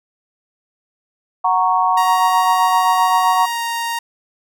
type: chord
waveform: sine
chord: F# major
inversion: none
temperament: equal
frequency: 740 / 932.3 / 1108.7 Hz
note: F#5 / A#5 / C#6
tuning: 0 / 0 / 0 cents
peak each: -17 dBFS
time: 1.44-3.46 s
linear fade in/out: 10 ms
type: tone with pitch glide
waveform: sawtooth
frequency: 940 to 931.9 Hz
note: A#5 to A#5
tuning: +14 to -1 cents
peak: -16 dBFS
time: 1.97-3.99 s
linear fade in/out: 5 ms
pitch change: -15 cents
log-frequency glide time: 3.46-3.63 s
effects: none